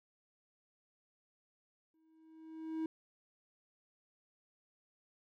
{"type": "tone with exponential growth", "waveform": "triangle", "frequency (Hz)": 319.6, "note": "D#4", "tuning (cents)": 47, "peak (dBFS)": -31, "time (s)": [1.94, 2.86], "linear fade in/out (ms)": 2, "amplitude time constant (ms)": 200, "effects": []}